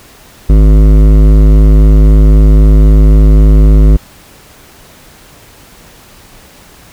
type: tone with hard clipping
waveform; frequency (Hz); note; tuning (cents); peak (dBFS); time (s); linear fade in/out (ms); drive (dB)
triangle; 51.91; G#1; 0; -3; 0.49-3.97; 10; 18
effects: pink hiss -38 dBFS RMS until 6.92 s